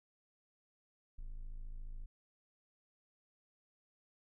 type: tone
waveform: triangle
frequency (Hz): 27.14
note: A0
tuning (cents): -23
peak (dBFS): -40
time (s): 1.18-2.06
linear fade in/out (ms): 10
effects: none